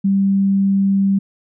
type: tone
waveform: sine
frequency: 196 Hz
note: G3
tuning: in tune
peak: -12 dBFS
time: 0.04-1.19 s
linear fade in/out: 10 ms
effects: none